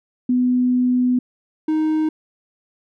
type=tone pair in turn; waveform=sine / triangle; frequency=249.6 / 311.9 Hz; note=B3 / D#4; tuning=+19 / +4 cents; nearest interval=major third; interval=385 cents; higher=second; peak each=-14 dBFS; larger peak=neither; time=0.29-1.19 / 1.68-2.09 s; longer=first; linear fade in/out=5 ms; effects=none